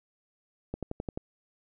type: click train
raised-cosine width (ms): 2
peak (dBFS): -20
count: 6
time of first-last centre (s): 0.74-1.175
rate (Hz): 11.5
effects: none